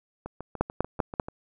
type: two click trains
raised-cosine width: 1 ms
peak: -22 / -9 dBFS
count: 8 / 4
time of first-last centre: 0.26-1.285 / 0.61-1.198 s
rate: 6.83 / 5.1 Hz
effects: none